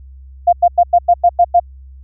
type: tone bursts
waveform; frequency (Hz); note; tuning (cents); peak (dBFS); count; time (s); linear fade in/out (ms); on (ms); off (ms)
sine; 698.5; F5; 0; -5; 8; 0.47-1.599; 10; 58; 95
effects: added 66 Hz sine -34 dBFS peak until 2.03 s